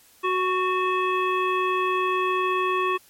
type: harmonic tone with a mistuned harmonic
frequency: 370 Hz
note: F#4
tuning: in tune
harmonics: 1 / 3 / 5 / 7 / 9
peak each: -25 / -23 / -34 / -30 / -39 dBFS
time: 0.23-2.98 s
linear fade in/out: 20 ms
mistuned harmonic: 5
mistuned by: -30 cents
effects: white hiss -55 dBFS RMS until 3.09 s + MP3 64 kbps